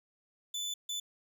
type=tone bursts at uneven times; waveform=30% pulse; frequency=3500 Hz; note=A7; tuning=10 cents flat; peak=-32 dBFS; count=2; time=0.54-0.74 / 0.89-1 s; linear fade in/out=5 ms; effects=none